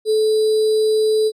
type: tone with sample-and-hold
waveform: sine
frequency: 433 Hz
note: A4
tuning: 28 cents flat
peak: -13 dBFS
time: 0.05-1.32 s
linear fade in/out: 50 ms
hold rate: 4410 Hz
effects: low-pass 10000 Hz 12 dB/octave